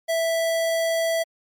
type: tone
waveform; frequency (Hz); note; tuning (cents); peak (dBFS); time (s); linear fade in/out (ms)
square; 659; E5; -1; -21; 0.08-1.24; 20
effects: MP3 64 kbps